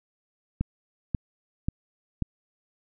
click train, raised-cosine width 5 ms, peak -13 dBFS, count 4, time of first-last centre 0.61-2.223 s, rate 1.86 Hz, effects none

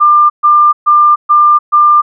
sine tone bursts, 1195 Hz, D6, 30 cents sharp, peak -3 dBFS, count 5, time 0-2.02 s, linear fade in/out 20 ms, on 300 ms, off 130 ms, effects none

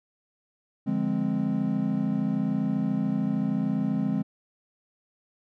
triangle chord, D half-diminished seventh, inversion none, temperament equal, 146.83 / 174.61 / 207.7 / 261.6 Hz, D3 / F3 / Ab3 / C4, 0 / 0 / 0 / 0 cents, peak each -31 / -29 / -25 / -27 dBFS, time 0.86-4.23 s, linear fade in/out 20 ms, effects none

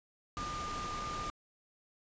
sine tone in noise, 1205 Hz, D6, 44 cents sharp, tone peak -38 dBFS, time 0.37-1.3 s, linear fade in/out 0 ms, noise pink, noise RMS -42 dBFS, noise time 0.37-1.3 s, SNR +1 dB, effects resampled to 16000 Hz

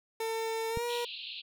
30% pulse tone with pitch glide, 449.3 to 478.8 Hz, A4 to A#4, +36 to +46 cents, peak -29 dBFS, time 0.2-1.05 s, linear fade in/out 5 ms, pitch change +110 cents, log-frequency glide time 0.69-0.84 s
click, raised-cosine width 5 ms, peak -24 dBFS, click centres 0.773 s
pink band-pass noise, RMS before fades -42 dBFS, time 0.88-1.42 s, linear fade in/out 20 ms, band 2600 to 4300 Hz, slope 96 dB/octave
effects none

